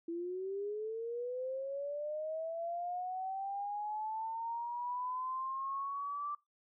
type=linear sweep; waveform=sine; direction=up; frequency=331.5 to 1174.7 Hz; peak=-36 dBFS; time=0.08-6.35 s; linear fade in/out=5 ms; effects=noise-tail reverb RT60 0.2 s tail -21 dB re dry